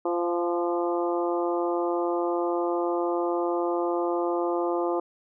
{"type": "harmonic tone with a mistuned harmonic", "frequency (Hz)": 172.9, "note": "F3", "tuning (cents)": -17, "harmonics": [2, 3, 4, 5, 6, 7], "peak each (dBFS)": [-26, -30, -32, -34, -36, -37], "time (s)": [0.05, 5], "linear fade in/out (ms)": 5, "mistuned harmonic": 4, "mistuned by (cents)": 16, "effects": []}